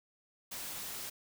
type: noise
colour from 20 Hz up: white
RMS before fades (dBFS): -42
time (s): 0.51-1.1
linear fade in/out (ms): 10
effects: none